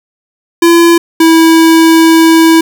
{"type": "tone pair in turn", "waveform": "square", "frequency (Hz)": [338.8, 326.2], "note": ["E4", "E4"], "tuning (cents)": [48, -18], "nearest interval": "minor second", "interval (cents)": 66, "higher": "first", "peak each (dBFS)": -3, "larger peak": "neither", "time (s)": [[0.62, 0.98], [1.2, 2.61]], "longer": "second", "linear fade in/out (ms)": 5, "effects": ["7-bit"]}